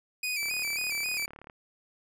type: tone with vibrato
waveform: sawtooth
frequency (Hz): 2400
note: D7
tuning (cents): +37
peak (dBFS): -26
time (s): 0.23-1.26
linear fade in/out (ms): 5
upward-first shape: square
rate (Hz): 3.7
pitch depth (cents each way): 60
type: click train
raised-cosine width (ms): 0.5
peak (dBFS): -31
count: 40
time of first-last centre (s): 0.43-1.498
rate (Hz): 36.5
effects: none